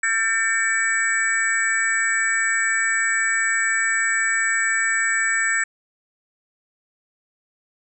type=tone cluster; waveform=sine; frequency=1350 / 1593 / 1799 / 2275 / 7830 Hz; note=E6 / G6 / A6 / C#7 / B8; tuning=+41 / +27 / +38 / +44 / -16 cents; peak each=-30 / -26 / -21 / -26 / -25 dBFS; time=0.03-5.64 s; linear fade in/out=5 ms; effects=none